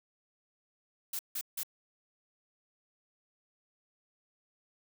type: noise bursts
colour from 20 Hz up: blue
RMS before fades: -36 dBFS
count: 3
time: 1.13-1.633 s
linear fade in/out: 5 ms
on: 61 ms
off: 160 ms
effects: none